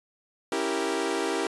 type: chord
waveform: sawtooth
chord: C# diminished seventh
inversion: none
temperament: equal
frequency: 277.2 / 329.6 / 392 / 466.2 Hz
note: C#4 / E4 / G4 / Bb4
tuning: 0 / 0 / 0 / 0 cents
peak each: -31 / -27 / -26 / -28 dBFS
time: 0.52-1.47 s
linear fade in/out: 2 ms
effects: resampled to 24000 Hz